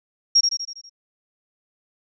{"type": "tone with echo", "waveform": "sine", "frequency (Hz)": 5588, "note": "F8", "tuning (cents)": 0, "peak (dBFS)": -11, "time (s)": [0.35, 0.41], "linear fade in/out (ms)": 10, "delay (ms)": 81, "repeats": 6, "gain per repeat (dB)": -5, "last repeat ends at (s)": 0.896, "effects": []}